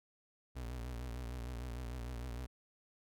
35% pulse tone with vibrato, 60.8 Hz, B1, 26 cents flat, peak -39 dBFS, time 0.55-2.47 s, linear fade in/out 20 ms, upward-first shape triangle, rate 6.6 Hz, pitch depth 110 cents each way, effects none

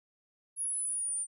sine exponential sweep, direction down, 10548 to 9100 Hz, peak -31 dBFS, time 0.56-1.27 s, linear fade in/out 50 ms, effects none

